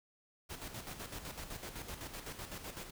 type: noise with tremolo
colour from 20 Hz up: pink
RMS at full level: -44 dBFS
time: 0.49-2.91 s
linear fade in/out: 20 ms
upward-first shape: square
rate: 7.9 Hz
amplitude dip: 55%
effects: none